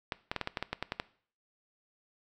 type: clicks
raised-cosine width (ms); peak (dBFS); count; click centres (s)
0.3; -16; 11; 0.122 / 0.315 / 0.363 / 0.413 / 0.474 / 0.572 / 0.626 / 0.73 / 0.826 / 0.921 / 0.999
effects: noise-tail reverb RT60 0.5 s tail -19 dB re dry